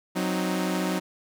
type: chord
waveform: sawtooth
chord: C diminished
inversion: second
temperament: equal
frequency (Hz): 185 / 261.6 / 311.1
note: Gb3 / C4 / Eb4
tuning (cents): 0 / 0 / 0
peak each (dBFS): -23 / -29 / -26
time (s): 0.15-1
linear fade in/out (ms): 20
effects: none